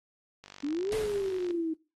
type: click train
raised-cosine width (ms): 0.2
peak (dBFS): -29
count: 53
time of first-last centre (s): 0.44-1.508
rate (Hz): 48.7
type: exponential two-way sweep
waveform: sine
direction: up then down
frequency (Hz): 275.3 to 440 to 315.5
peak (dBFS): -28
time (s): 0.63-1.74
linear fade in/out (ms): 10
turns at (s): 0.95
type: noise with exponential decay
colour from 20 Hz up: pink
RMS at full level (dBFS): -37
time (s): 0.92-1.75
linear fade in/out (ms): 0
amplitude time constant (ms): 180
effects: noise-tail reverb RT60 0.3 s tail -21 dB re dry + AAC 32 kbps